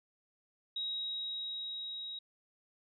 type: tone with level ramp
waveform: sine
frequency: 3810 Hz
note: A#7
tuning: 37 cents sharp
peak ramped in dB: -34 to -40 dBFS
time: 0.76-2.19 s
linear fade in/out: 5 ms
effects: none